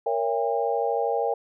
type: chord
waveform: sine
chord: A# diminished seventh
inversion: none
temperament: just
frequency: 466.2 / 559.4 / 671.3 / 805.5 Hz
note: A#4 / C#5 / E5 / G5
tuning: 0 / +16 / +31 / +47 cents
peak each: -26 / -29 / -30 / -27 dBFS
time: 0.06-1.34 s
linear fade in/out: 5 ms
effects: none